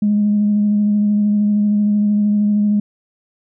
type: tone with vibrato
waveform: sine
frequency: 207.7 Hz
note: G#3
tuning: in tune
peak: -11 dBFS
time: 0.02-2.8 s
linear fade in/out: 5 ms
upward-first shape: sine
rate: 13 Hz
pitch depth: 17 cents each way
effects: tanh soft clip ceiling -7 dBFS